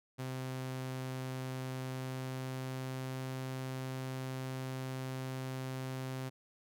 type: tone with pitch glide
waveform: sawtooth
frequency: 130 to 130.75 Hz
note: C3 to C3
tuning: -11 to -1 cents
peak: -34 dBFS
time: 0.18-6.3 s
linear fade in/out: 20 ms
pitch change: +10 cents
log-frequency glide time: 1.88-3.27 s
effects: none